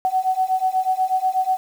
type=beating tone pair; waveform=sine; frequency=746 / 754.2 Hz; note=F#5 / F#5; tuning=+14 / +33 cents; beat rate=8.2 Hz; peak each=-21 / -20 dBFS; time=0.05-1.57 s; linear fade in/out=0 ms; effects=7-bit